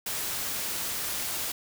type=noise; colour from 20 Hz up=white; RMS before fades=-32 dBFS; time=0.06-1.52 s; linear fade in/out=5 ms; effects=none